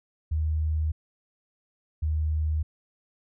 sine tone pair in turn, 77.9 / 77.46 Hz, D#2 / D#2, +3 / -7 cents, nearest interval unison, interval 10 cents, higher first, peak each -23 dBFS, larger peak neither, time 0.31-0.92 / 2.02-2.63 s, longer neither, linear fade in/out 10 ms, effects none

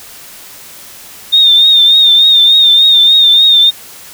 sine tone with vibrato, 3648 Hz, A#7, 38 cents flat, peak -3 dBFS, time 1.32-3.71 s, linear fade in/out 20 ms, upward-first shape triangle, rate 3.4 Hz, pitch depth 60 cents each way, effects white hiss -33 dBFS RMS until 4.13 s

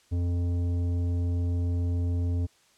sine tone with tanh clipping, 87.3 Hz, F2, in tune, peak -26 dBFS, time 0.11-2.47 s, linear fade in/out 20 ms, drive 11 dB, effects white hiss -62 dBFS RMS until 2.77 s + low-pass 8000 Hz 12 dB/octave

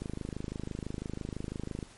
click train, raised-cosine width 3 ms, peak -23 dBFS, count 48, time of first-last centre 0.02-1.828 s, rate 26 Hz, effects pink hiss -55 dBFS RMS until 1.97 s + MP3 48 kbps

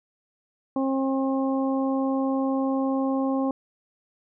harmonic tone, 267.9 Hz, C4, 41 cents sharp, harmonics 1 / 2 / 3 / 4, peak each -23 / -29 / -33 / -35 dBFS, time 0.76-3.51 s, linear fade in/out 2 ms, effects none

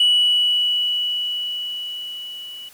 sine tone with level ramp, 2945 Hz, F#7, 9 cents flat, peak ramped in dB -10 to -33 dBFS, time 0-2.69 s, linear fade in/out 5 ms, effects tanh soft clip ceiling -10 dBFS + white hiss -48 dBFS RMS until 2.73 s

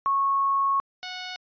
sine / 5% pulse tone pair in turn, 1100 / 734.2 Hz, C#6 / F#5, -14 / -14 cents, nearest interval perfect fifth, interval 700 cents, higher first, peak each -20 dBFS, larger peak neither, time 0.06-0.8 / 1.03-1.36 s, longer first, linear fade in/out 0 ms, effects resampled to 11025 Hz

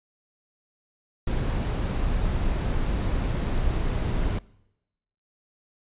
brown noise, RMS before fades -25 dBFS, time 1.27-4.39 s, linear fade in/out 5 ms, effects noise-tail reverb RT60 0.9 s tail -23 dB re dry + resampled to 8000 Hz

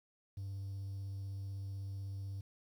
triangle tone with vibrato, 98 Hz, G2, in tune, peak -37 dBFS, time 0.37-2.41 s, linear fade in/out 5 ms, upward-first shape triangle, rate 16 Hz, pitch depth 15 cents each way, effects tanh soft clip ceiling -34 dBFS + 11-bit

